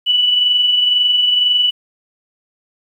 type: tone pair together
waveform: sine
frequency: 2961 / 2983 Hz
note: F#7 / F#7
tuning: +1 / +13 cents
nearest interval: unison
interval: 12 cents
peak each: -11 / -23 dBFS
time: 0.06-1.71 s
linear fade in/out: 20 ms
effects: 8-bit